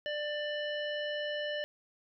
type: harmonic tone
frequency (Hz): 593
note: D5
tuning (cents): +17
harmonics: 1 / 3 / 5 / 7 / 9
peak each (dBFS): -35 / -39 / -40 / -54 / -56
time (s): 0.06-1.64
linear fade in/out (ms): 0
effects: none